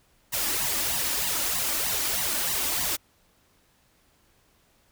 white noise with flanger, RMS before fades -27 dBFS, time 0.32-2.97 s, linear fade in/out 20 ms, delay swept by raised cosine 1 to 3.5 ms, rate 3.2 Hz, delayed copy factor +0.8, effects pink hiss -64 dBFS RMS until 4.91 s

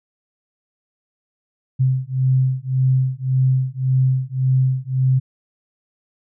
sine beating tone pair, 129.6 / 131.4 Hz, C3 / C3, -16 / +8 cents, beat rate 1.8 Hz, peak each -18 dBFS, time 1.79-5.2 s, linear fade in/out 20 ms, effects none

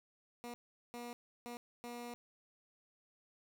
15% pulse tone bursts at uneven times, 240 Hz, B3, 49 cents flat, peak -38 dBFS, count 4, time 0.44-0.54 / 0.94-1.13 / 1.46-1.57 / 1.84-2.14 s, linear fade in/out 0 ms, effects none

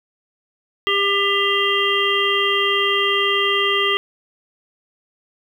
harmonic tone, 398.8 Hz, G4, 30 cents sharp, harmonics 1 / 3 / 5 / 7 / 8, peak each -22 / -22 / -22 / -22 / -22 dBFS, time 0.87-3.97 s, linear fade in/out 0 ms, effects 8-bit

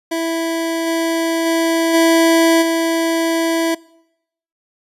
25% pulse tone with level steps, 329.8 Hz, E4, 1 cent sharp, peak -14 / -12 / -10 / -6 / -11 dBFS, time 0.11-3.75 s, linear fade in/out 10 ms, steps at 0.86 / 1.45 / 1.93 / 2.61 s, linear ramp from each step 20 ms, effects noise-tail reverb RT60 0.8 s tail -23 dB re dry + resampled to 32000 Hz

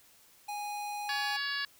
square tone, 827 Hz, G#5, 8 cents flat, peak -36 dBFS, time 0.48-1.37 s, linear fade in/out 10 ms
harmonic tone, 564 Hz, C#5, 30 cents sharp, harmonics 2 / 3 / 4 / 5 / 6 / 7 / 8 / 9, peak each -43 / -34 / -46 / -42 / -44 / -43 / -40 / -44 dBFS, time 1.09-1.65 s, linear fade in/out 2 ms
effects white hiss -61 dBFS RMS until 1.79 s

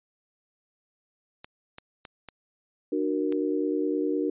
clicks, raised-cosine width 0.2 ms, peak -23 dBFS, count 5, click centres 1.445 / 1.784 / 2.052 / 2.287 / 3.324 s
sine chord, D augmented, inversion none, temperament equal with one note detuned, 300.2 / 370 / 466.2 Hz, D4 / F#4 / A#4, +38 / 0 / 0 cents, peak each -27 / -29 / -30 dBFS, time 2.92-4.3 s, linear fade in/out 5 ms
effects resampled to 8000 Hz

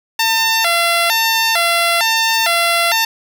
10% pulse tone with vibrato, 784 Hz, G5, in tune, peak -4 dBFS, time 0.19-3.05 s, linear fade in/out 5 ms, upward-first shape square, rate 1.1 Hz, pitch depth 240 cents each way, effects none

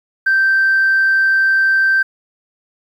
sine tone, 1562 Hz, G6, 7 cents flat, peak -9 dBFS, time 0.26-2.03 s, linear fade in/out 10 ms, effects tanh soft clip ceiling -7 dBFS + 8-bit

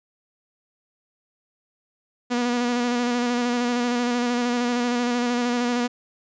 sawtooth tone with vibrato, 242.5 Hz, B3, 31 cents flat, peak -17 dBFS, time 2.3-5.88 s, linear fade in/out 20 ms, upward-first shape square, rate 13 Hz, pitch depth 22 cents each way, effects resampled to 16000 Hz

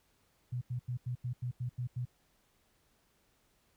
sine tone bursts, 123.47 Hz, B2, in tune, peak -33 dBFS, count 9, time 0.52-2.054 s, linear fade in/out 10 ms, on 94 ms, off 86 ms, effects pink hiss -72 dBFS RMS until 3.76 s

